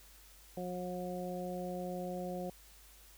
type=harmonic tone; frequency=180.3 Hz; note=F#3; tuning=45 cents flat; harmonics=1 / 2 / 3 / 4; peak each=-41 / -44 / -42 / -45 dBFS; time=0.57-2.5 s; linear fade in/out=2 ms; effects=added 50 Hz sine -60 dBFS peak until 3.17 s + white hiss -60 dBFS RMS until 3.17 s